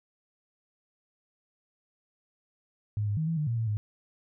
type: tone with pitch steps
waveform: sine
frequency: 104.9 / 102.9 / 157.8 / 164.2 / 150.8 / 116.7 / 113.3 / 105.3 Hz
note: G#2 / G#2 / D#3 / E3 / D3 / A#2 / A#2 / G#2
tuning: +18 / -16 / +25 / -6 / +46 / +2 / -49 / +24 cents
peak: -26 dBFS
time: 2.97-3.77 s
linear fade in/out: 0 ms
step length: 100 ms
effects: none